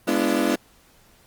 30% pulse chord, G# diminished seventh, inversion none, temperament equal with one note detuned, 207.7 / 246.9 / 293.7 / 340.3 Hz, G#3 / B3 / D4 / F4, 0 / 0 / 0 / -45 cents, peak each -25 / -22 / -21 / -22 dBFS, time 0.07-0.56 s, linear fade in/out 10 ms, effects pink hiss -56 dBFS RMS until 1.26 s + Opus 32 kbps

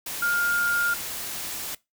sine tone in noise, 1411 Hz, F6, 17 cents sharp, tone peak -21 dBFS, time 0.22-0.94 s, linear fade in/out 5 ms, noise white, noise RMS -33 dBFS, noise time 0.06-1.75 s, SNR +9 dB, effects noise-tail reverb RT60 0.2 s tail -21 dB re dry

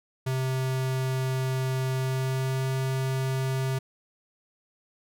square tone with pitch glide, 130.81 to 132.18 Hz, C3 to C3, 0 to +18 cents, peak -26 dBFS, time 0.26-3.79 s, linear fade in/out 10 ms, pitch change +18 cents, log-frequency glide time 1.93-2.7 s, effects none

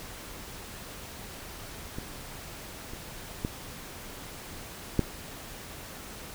clicks, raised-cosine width 3 ms, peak -22 / -28 / -16 / -9 dBFS, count 4, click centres 1.985 / 2.935 / 3.449 / 4.993 s, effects pink hiss -43 dBFS RMS until 6.34 s

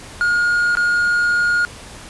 triangle tone with dropouts, 1429 Hz, F6, 39 cents sharp, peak -12 dBFS, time 0.21-1.65 s, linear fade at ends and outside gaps 0 ms, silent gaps 0.752-0.771 s, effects pink hiss -37 dBFS RMS until 2.09 s + resampled to 24000 Hz

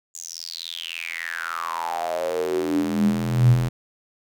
square tone with high-pass filter sweep, 41.77 Hz, E1, 24 cents sharp, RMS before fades -24 dBFS, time 0.14-3.69 s, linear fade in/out 10 ms, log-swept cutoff 7100 to 94 Hz, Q 9.1, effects none

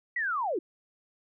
sine linear sweep, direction down, 1991 to 304.7 Hz, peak -27 dBFS, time 0.16-0.59 s, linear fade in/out 5 ms, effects none

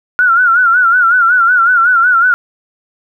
sine tone with vibrato, 1422 Hz, F6, 31 cents sharp, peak -6 dBFS, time 0.19-2.34 s, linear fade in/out 0 ms, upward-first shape sine, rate 5.4 Hz, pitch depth 100 cents each way, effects 8-bit

